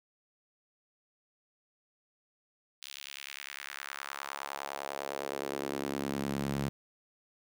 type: tone with high-pass filter sweep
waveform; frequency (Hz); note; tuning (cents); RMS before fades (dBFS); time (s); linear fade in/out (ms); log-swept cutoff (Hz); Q
sawtooth; 69.8; C#2; +13; -38; 2.82-6.69; 0; 3500 to 150; 1.7
effects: none